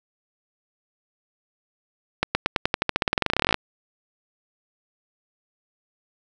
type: accelerating click train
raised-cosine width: 0.3 ms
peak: -3 dBFS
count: 26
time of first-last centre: 2.23-3.543 s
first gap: 120 ms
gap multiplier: 0.92
effects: none